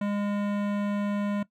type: tone with hard clipping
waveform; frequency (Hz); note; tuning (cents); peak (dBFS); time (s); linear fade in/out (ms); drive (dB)
sine; 204.1; G#3; -30; -28; 0.01-1.43; 5; 18
effects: noise-tail reverb RT60 0.1 s tail -18 dB re dry